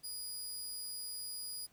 20% pulse tone, 4900 Hz, D#8, 27 cents flat, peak -35 dBFS, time 0.03-1.67 s, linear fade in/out 20 ms, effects pink hiss -68 dBFS RMS until 1.72 s

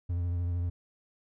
triangle tone with vibrato, 87.31 Hz, F2, in tune, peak -26 dBFS, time 0.09-0.7 s, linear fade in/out 10 ms, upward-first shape triangle, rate 13 Hz, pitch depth 37 cents each way, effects none

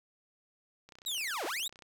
click train, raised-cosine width 0.2 ms, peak -35 dBFS, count 30, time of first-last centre 0.89-1.822 s, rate 31.1 Hz
sawtooth linear two-way sweep, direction down then up, 3951 to 297 to 3951 Hz, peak -30 dBFS, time 1.06-1.68 s, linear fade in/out 5 ms, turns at 1.45 s
effects 11-bit

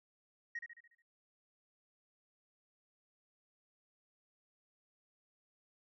sine tone with echo, 1881 Hz, A#6, 15 cents sharp, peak -37 dBFS, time 0.55-0.59 s, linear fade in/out 5 ms, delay 72 ms, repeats 6, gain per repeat -6 dB, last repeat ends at 1.022 s, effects tanh soft clip ceiling -35 dBFS

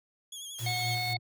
20% pulse tone with vibrato, 3300 Hz, G#7, 12 cents flat, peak -34 dBFS, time 0.32-0.95 s, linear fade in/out 5 ms, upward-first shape triangle, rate 11 Hz, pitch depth 69 cents each way
white noise, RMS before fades -44 dBFS, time 0.58-1.14 s, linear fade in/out 10 ms
triangle tone with tremolo, 116.54 Hz, A#2, in tune, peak -29 dBFS, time 0.59-1.19 s, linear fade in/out 50 ms, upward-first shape sine, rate 3.9 Hz, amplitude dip 60%
harmonic tone, 729 Hz, F#5, 26 cents flat, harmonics 1 / 3 / 5 / 6, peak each -35 / -34 / -41 / -35 dBFS, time 0.66-1.17 s, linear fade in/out 5 ms
effects none

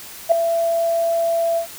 sine tone with ADSR envelope, 670 Hz, E5, 28 cents sharp, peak -6 dBFS, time 0.29-1.67 s, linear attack 28 ms, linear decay 3 ms, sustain -10 dB, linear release 98 ms, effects tanh soft clip ceiling -2 dBFS + white hiss -37 dBFS RMS until 1.78 s

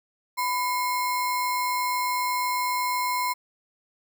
sine tone with sample-and-hold, 996 Hz, B5, 14 cents sharp, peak -23 dBFS, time 0.37-3.34 s, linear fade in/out 20 ms, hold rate 3150 Hz, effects none

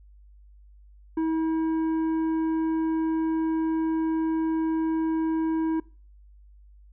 triangle tone with tanh clipping, 321.3 Hz, E4, 44 cents flat, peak -24 dBFS, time 1.17-5.8 s, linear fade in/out 5 ms, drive 12 dB, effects noise-tail reverb RT60 0.4 s tail -23 dB re dry + added 50 Hz sine -49 dBFS peak until 6.92 s

